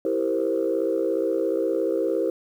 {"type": "chord", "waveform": "sine", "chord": "C dominant seventh", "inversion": "first", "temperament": "equal", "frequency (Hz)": [329.6, 392, 466.2, 523.3], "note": ["E4", "G4", "Bb4", "C5"], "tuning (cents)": [0, 0, 0, 0], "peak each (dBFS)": -26, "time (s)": [0.05, 2.3], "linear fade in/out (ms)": 2, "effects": ["tanh soft clip ceiling -13 dBFS", "9-bit"]}